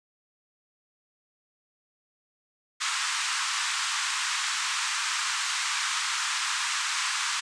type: band-pass noise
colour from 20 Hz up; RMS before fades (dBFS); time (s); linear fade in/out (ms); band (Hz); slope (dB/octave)
pink; -29; 2.8-7.41; 20; 1000 to 8600; 48
effects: none